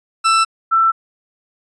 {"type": "tone pair in turn", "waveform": ["40% pulse", "sine"], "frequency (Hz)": [1329, 1334.5], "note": ["E6", "E6"], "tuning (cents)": [14, 21], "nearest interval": "unison", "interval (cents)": 7, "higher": "second", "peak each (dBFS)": -10, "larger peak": "neither", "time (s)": [[0.24, 0.45], [0.71, 0.92]], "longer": "neither", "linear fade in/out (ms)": 20, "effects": ["resampled to 22050 Hz"]}